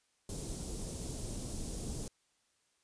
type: band-stop noise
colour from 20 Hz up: pink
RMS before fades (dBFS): -40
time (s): 0.29-2.08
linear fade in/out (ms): 2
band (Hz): 410 to 7000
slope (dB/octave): 12
effects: white hiss -75 dBFS RMS until 2.83 s + resampled to 22050 Hz